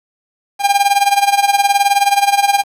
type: tone with tremolo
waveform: 45% pulse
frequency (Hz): 803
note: G5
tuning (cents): +41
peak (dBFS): -7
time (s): 0.59-2.64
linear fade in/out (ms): 50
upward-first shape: sine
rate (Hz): 19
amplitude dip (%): 80
effects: resampled to 32000 Hz + 7-bit